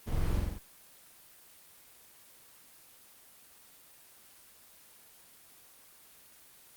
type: noise with echo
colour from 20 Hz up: brown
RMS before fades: -34 dBFS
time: 0.06-0.41 s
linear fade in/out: 20 ms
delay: 46 ms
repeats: 4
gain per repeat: -2 dB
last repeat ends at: 0.594 s
effects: white hiss -57 dBFS RMS until 6.76 s + Opus 24 kbps

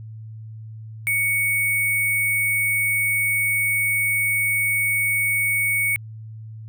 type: tone with sample-and-hold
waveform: sine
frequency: 2230 Hz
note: C#7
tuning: 10 cents sharp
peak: -18 dBFS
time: 1.07-5.96 s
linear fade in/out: 0 ms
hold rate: 11025 Hz
effects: added 110 Hz sine -34 dBFS peak until 6.68 s

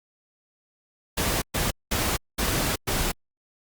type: noise bursts at uneven times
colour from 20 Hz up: pink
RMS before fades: -25 dBFS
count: 5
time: 1.17-1.42 / 1.54-1.71 / 1.91-2.17 / 2.38-2.76 / 2.87-3.12 s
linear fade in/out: 10 ms
effects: Opus 48 kbps

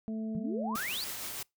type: harmonic tone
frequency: 220 Hz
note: A3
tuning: in tune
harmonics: 1 / 2 / 3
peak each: -33 / -46 / -48 dBFS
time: 0.08-0.76 s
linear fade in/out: 0 ms
type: exponential sweep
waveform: sine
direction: up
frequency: 156.2 to 4939 Hz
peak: -34 dBFS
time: 0.35-1.04 s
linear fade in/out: 0 ms
type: noise with tremolo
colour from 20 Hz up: white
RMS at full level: -38 dBFS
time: 0.75-1.43 s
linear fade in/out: 5 ms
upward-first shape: triangle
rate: 6.5 Hz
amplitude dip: 30%
effects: noise-tail reverb RT60 0.2 s tail -26 dB re dry

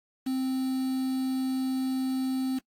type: tone with quantisation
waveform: triangle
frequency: 261.6 Hz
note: C4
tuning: in tune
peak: -24 dBFS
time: 0.26-2.59 s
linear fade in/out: 10 ms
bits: 7
effects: noise-tail reverb RT60 0.1 s tail -22 dB re dry + AAC 64 kbps

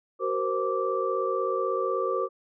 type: tone cluster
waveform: sine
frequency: 378.3 / 468.8 / 525 / 1168 Hz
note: F#4 / A#4 / C5 / D6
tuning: +38 / +10 / +6 / -10 cents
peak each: -30 dBFS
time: 0.19-2.29 s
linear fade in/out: 50 ms
effects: none

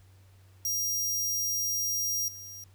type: tone with level steps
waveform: sawtooth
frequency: 5700 Hz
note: F8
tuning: 34 cents sharp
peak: -25 / -39 dBFS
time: 0.65-2.64 s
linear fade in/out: 2 ms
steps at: 2.28 s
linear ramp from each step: 2 ms
effects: added 95 Hz sine -54 dBFS peak until 2.74 s + pink hiss -65 dBFS RMS until 2.74 s

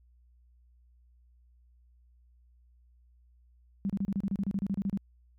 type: tone bursts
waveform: sine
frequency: 196.9 Hz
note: G3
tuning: 8 cents sharp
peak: -27 dBFS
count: 15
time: 3.85-4.974 s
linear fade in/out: 0 ms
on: 46 ms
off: 31 ms
effects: added 60 Hz sine -59 dBFS peak until 5.38 s

